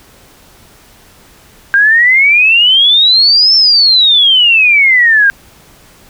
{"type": "exponential two-way sweep", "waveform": "sine", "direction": "up then down", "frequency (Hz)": [1583, 5380, 1583], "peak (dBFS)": -4, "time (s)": [1.74, 5.3], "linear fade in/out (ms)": 0, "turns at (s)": 3.55, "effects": ["pink hiss -42 dBFS RMS until 6.09 s"]}